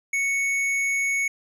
sine tone with hard clipping, 2217 Hz, C#7, in tune, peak -23 dBFS, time 0.13-1.28 s, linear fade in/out 5 ms, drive 9 dB, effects none

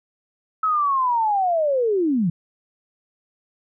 sine linear sweep, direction down, 1300 to 155.56 Hz, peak -17 dBFS, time 0.63-2.3 s, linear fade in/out 5 ms, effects none

